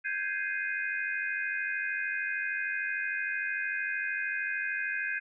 sine chord, Ab major seventh, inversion third, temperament equal, 1568 / 1661.2 / 2093 / 2489 Hz, G6 / Ab6 / C7 / Eb7, 0 / 0 / 0 / 0 cents, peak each -34 / -35 / -39 / -36 dBFS, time 0.04-5.2 s, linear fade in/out 20 ms, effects none

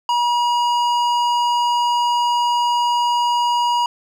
triangle tone with hard clipping, 960 Hz, B5, 49 cents flat, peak -17 dBFS, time 0.09-3.86 s, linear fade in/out 2 ms, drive 15 dB, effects none

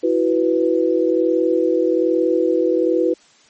sine chord, E suspended second, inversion none, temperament just, 329.6 / 370.8 / 494.4 Hz, E4 / F#4 / B4, 0 / +4 / +2 cents, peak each -18 / -19 / -18 dBFS, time 0.03-3.14 s, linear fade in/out 10 ms, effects white hiss -52 dBFS RMS until 3.49 s + MP3 32 kbps

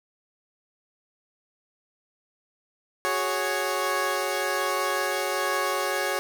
15% pulse chord, F# suspended second, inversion none, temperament equal, 370 / 415.3 / 554.4 Hz, F#4 / G#4 / C#5, 0 / 0 / 0 cents, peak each -24 / -24 / -21 dBFS, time 3.05-6.19 s, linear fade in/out 0 ms, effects none

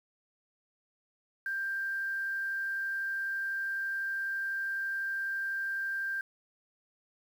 sine tone with quantisation, 1583 Hz, G6, 17 cents sharp, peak -31 dBFS, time 1.46-6.21 s, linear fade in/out 2 ms, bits 9, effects none

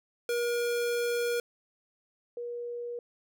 square / sine tone pair in turn, 477 / 478.7 Hz, A#4 / A#4, +40 / +46 cents, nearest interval unison, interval 6 cents, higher second, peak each -28 / -34 dBFS, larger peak first, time 0.29-1.4 / 2.37-2.99 s, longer first, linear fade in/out 2 ms, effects none

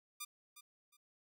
5% pulse tone with echo, 1200 Hz, D6, 37 cents sharp, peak -30 dBFS, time 0.2-0.25 s, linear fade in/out 10 ms, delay 360 ms, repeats 2, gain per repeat -12 dB, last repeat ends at 0.97 s, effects none

